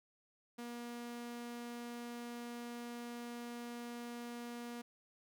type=tone; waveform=sawtooth; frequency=238.6 Hz; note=A#3; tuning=41 cents sharp; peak=-40 dBFS; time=0.58-4.82 s; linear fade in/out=10 ms; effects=none